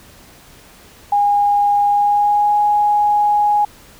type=tone with pitch glide; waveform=sine; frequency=817 to 830.3 Hz; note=G#5 to G#5; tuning=-29 to -1 cents; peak=-11 dBFS; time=1.12-3.65 s; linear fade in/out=5 ms; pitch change=+28 cents; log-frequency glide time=1.87-2.57 s; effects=pink hiss -44 dBFS RMS until 3.99 s